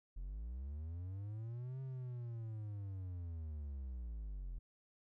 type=linear two-way sweep; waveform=triangle; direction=up then down; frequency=40.87 to 133.7 to 40.87 Hz; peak=-40 dBFS; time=0.16-4.59 s; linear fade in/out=10 ms; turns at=1.81 s; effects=none